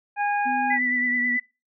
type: harmonic tone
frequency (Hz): 820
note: G#5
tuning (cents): -22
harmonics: 1 / 2 / 3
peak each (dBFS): -22 / -28 / -32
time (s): 0.16-0.79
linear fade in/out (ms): 50
type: tone with pitch glide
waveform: sine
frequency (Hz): 253.5 to 243.3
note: B3 to B3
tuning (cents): +45 to -26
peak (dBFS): -29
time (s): 0.45-1.38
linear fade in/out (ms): 20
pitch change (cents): -71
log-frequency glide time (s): 0.66-1.23
type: tone with vibrato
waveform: sine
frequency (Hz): 1975.5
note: B6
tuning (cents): 0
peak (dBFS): -21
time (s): 0.7-1.4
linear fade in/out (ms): 10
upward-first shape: triangle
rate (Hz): 9.3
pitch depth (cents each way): 31
effects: noise-tail reverb RT60 0.3 s tail -26 dB re dry